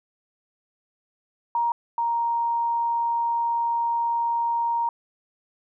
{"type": "tone pair in turn", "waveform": "sine", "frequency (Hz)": [940, 934.6], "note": ["A#5", "A#5"], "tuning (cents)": [14, 4], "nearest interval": "unison", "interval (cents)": 10, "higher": "first", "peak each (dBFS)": [-20, -21], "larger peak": "first", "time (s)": [[1.55, 1.72], [1.98, 4.89]], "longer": "second", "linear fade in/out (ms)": 2, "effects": []}